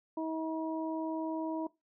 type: harmonic tone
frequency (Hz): 319.9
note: D#4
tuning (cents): +48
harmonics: 1 / 2 / 3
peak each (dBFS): -34 / -40 / -40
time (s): 0.17-1.67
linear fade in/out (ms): 5
effects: noise-tail reverb RT60 0.2 s tail -19 dB re dry